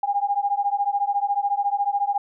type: beating tone pair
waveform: sine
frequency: 802 / 816 Hz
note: G5 / G#5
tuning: +39 / -31 cents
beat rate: 14 Hz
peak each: -23 / -23 dBFS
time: 0.03-2.18 s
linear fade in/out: 5 ms
effects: none